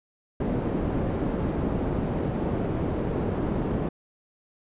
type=low-pass noise; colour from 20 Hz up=white; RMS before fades=-27 dBFS; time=0.4-3.89 s; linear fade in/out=5 ms; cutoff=360 Hz; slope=12 dB/octave; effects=resampled to 8000 Hz